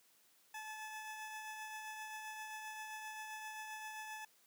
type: tone with tremolo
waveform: 20% pulse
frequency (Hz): 865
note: A5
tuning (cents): -30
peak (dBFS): -39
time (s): 0.54-4.25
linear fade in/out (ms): 5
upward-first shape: triangle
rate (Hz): 7.6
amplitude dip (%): 35
effects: white hiss -70 dBFS RMS until 4.46 s + high-pass 150 Hz 12 dB/octave